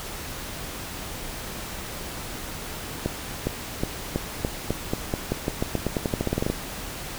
accelerating click train, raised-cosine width 2 ms, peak -10 dBFS, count 23, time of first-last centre 3.06-6.5 s, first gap 410 ms, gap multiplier 0.89, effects pink hiss -35 dBFS RMS until 7.18 s

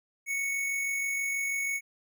square tone with amplitude modulation, 2217 Hz, C#7, in tune, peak -28 dBFS, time 0.26-1.81 s, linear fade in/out 50 ms, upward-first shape sine, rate 46.2 Hz, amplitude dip 30%, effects none

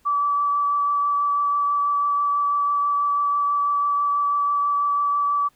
sine tone with vibrato, 1153 Hz, D6, 32 cents flat, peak -18 dBFS, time 0.05-5.49 s, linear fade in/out 20 ms, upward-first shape triangle, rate 6.1 Hz, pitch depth 11 cents each way, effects pink hiss -62 dBFS RMS until 5.55 s

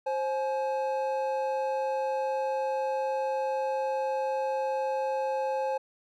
triangle tone pair together, 529.3 / 848 Hz, C5 / G#5, +20 / +36 cents, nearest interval minor sixth, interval 816 cents, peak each -27 / -29 dBFS, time 0.06-5.78 s, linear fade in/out 10 ms, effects none

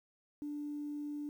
sine tone, 293.7 Hz, D4, in tune, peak -37 dBFS, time 0.42-1.29 s, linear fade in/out 0 ms, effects tanh soft clip ceiling -33 dBFS + 11-bit

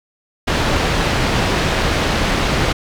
pink low-pass noise, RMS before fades -17 dBFS, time 0.47-2.73 s, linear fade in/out 10 ms, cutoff 4200 Hz, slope 12 dB/octave, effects none

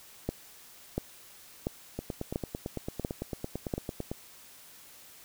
two click trains, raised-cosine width 2 ms, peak -16 / -20 dBFS, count 6 / 20, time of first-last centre 0.29-3.738 / 1.99-4.115 s, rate 1.45 / 8.94 Hz, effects white hiss -53 dBFS RMS until 5.24 s

